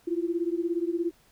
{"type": "beating tone pair", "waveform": "sine", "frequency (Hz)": [334.3, 351.3], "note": ["E4", "F4"], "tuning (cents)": [24, 10], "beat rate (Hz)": 17, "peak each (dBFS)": [-28, -29], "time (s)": [0.07, 1.11], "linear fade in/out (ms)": 10, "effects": ["pink hiss -62 dBFS RMS until 1.31 s"]}